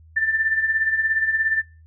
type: tone with tremolo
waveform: sine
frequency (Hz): 1776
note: A6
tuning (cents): +16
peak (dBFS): -15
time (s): 0.16-1.62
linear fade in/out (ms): 10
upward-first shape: triangle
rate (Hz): 17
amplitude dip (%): 75
effects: noise-tail reverb RT60 0.4 s tail -25 dB re dry + added 80 Hz sine -46 dBFS peak until 1.86 s